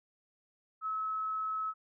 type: tone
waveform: sine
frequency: 1292 Hz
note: E6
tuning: 35 cents flat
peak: -32 dBFS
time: 0.81-1.74 s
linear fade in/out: 50 ms
effects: none